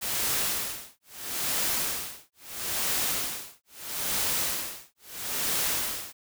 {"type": "noise with tremolo", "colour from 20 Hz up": "white", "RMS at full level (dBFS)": -27, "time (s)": [0.01, 6.13], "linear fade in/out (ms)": 20, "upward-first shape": "sine", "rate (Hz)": 0.76, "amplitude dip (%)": 100, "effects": []}